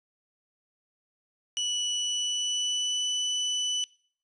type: tone with pitch glide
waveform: 30% pulse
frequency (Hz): 2953 to 2986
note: F#7 to F#7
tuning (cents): -4 to +15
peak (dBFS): -24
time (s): 1.57-3.84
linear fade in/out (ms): 0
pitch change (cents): +19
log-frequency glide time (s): 1.91-3.08
effects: noise-tail reverb RT60 0.5 s tail -23 dB re dry + resampled to 22050 Hz